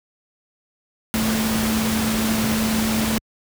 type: tone in noise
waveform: sine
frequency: 220.3 Hz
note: A3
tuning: 2 cents sharp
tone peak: -20 dBFS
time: 1.14-3.18 s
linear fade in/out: 0 ms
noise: pink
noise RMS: -24 dBFS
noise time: 1.14-3.18 s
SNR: +1 dB
effects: high-pass 60 Hz 12 dB/octave